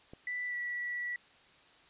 click, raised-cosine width 2 ms, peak -34 dBFS, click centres 0.135 s
sine tone with pitch glide, 1978 to 1947.4 Hz, B6 to B6, +2 to -25 cents, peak -34 dBFS, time 0.27-1.16 s, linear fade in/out 2 ms, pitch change -27 cents, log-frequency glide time 0.47-0.56 s
effects white hiss -61 dBFS RMS until 1.89 s + resampled to 8000 Hz

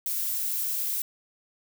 violet noise, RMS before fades -29 dBFS, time 0.06-1.02 s, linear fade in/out 2 ms, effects none

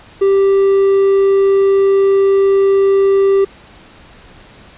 triangle tone, 392 Hz, G4, in tune, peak -6 dBFS, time 0.21-3.45 s, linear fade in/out 10 ms, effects pink hiss -41 dBFS RMS until 4.77 s + resampled to 8000 Hz

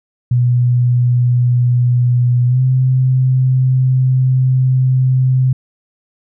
sine tone with pitch glide, 122.8 to 129.35 Hz, B2 to C3, -9 to -19 cents, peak -9 dBFS, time 0.31-5.53 s, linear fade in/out 5 ms, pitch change +90 cents, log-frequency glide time 2.47-2.6 s, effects none

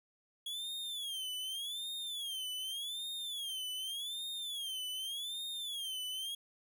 45% pulse tone with vibrato, 3322 Hz, G#7, in tune, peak -38 dBFS, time 0.46-6.35 s, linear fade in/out 5 ms, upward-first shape sine, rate 0.85 Hz, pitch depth 180 cents each way, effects none

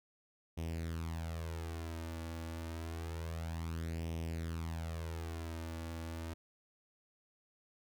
sawtooth tone with flanger, 82.2 Hz, E2, 4 cents flat, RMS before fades -41 dBFS, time 0.57-6.34 s, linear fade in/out 10 ms, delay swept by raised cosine 0.34 to 3.54 ms, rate 0.28 Hz, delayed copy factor +0.65, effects none

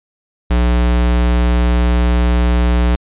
square tone, 60 Hz, B1, 49 cents flat, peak -11 dBFS, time 0.5-2.96 s, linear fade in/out 10 ms, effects resampled to 8000 Hz

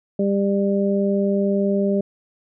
harmonic tone, 198.8 Hz, G3, 25 cents sharp, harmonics 1 / 2 / 3, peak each -19 / -22 / -24 dBFS, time 0.19-2.01 s, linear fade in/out 5 ms, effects none

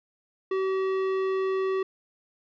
sine tone with tanh clipping, 381.4 Hz, G4, 47 cents flat, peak -26 dBFS, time 0.51-1.83 s, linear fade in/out 5 ms, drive 14 dB, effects none

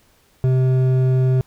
sine tone with hard clipping, 129.4 Hz, C3, 19 cents flat, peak -15 dBFS, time 0.44-1.41 s, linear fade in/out 0 ms, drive 8 dB, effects pink hiss -57 dBFS RMS until 1.46 s

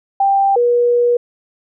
sine tone pair in turn, 788 / 481.7 Hz, G5 / B4, +9 / -43 cents, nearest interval major sixth, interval 852 cents, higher first, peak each -10 dBFS, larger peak neither, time 0.2-0.56 / 0.56-1.17 s, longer second, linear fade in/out 5 ms, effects none

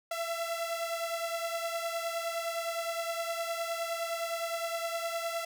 sawtooth beating tone pair, 668 / 677.7 Hz, E5 / E5, +23 / +48 cents, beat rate 9.7 Hz, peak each -30 / -34 dBFS, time 0.11-5.45 s, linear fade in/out 5 ms, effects none

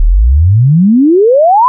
sine exponential sweep, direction up, 35.09 to 1046.5 Hz, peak -3 dBFS, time 0-1.68 s, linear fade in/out 0 ms, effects none

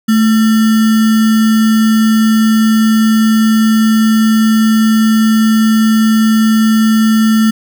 sine tone with sample-and-hold, 220 Hz, A3, in tune, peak -6 dBFS, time 0.08-7.51 s, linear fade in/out 10 ms, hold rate 1575 Hz, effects none

